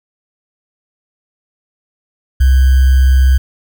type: tone with sample-and-hold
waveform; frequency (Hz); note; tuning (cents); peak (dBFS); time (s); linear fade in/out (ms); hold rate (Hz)
sine; 65.41; C2; 0; -5; 2.4-3.38; 10; 1575
effects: none